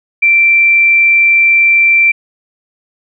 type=tone; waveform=sine; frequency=2349 Hz; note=D7; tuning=in tune; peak=-5 dBFS; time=0.22-2.12 s; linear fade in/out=10 ms; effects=none